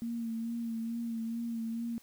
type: tone with vibrato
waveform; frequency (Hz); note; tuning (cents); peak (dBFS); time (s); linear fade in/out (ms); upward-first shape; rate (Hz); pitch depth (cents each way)
sine; 230; A#3; -23; -33; 0.02-1.98; 0; sine; 2.3; 32
effects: white hiss -61 dBFS RMS until 2.02 s